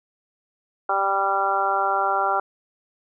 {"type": "harmonic tone", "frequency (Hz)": 196, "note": "G3", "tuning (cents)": 0, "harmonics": [2, 3, 4, 5, 6, 7], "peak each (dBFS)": [-31, -29, -23, -28, -28, -24], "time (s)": [0.89, 2.4], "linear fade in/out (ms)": 5, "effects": []}